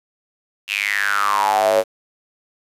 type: tone with high-pass filter sweep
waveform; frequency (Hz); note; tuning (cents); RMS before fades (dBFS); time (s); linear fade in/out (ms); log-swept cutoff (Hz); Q
square; 50.6; G#1; -44; -18; 0.67-1.84; 50; 2800 to 510; 8.9
effects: resampled to 32000 Hz + 7-bit